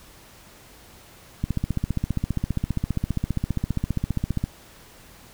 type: click train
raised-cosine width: 5 ms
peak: -11 dBFS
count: 46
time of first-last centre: 1.44-4.44 s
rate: 15 Hz
effects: pink hiss -49 dBFS RMS until 5.33 s